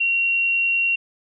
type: tone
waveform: sine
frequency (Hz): 2745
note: F7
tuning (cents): -31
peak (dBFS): -17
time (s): 0-0.96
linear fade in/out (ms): 10
effects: none